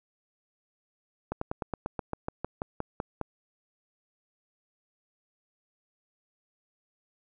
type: slowing click train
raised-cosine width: 1 ms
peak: -17 dBFS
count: 14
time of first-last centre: 1.32-3.213 s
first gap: 94 ms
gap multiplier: 1.07
effects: none